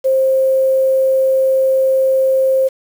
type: tone with quantisation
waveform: sine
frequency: 529 Hz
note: C5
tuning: 19 cents sharp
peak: -10 dBFS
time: 0.04-2.69 s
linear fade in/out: 20 ms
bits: 6
effects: none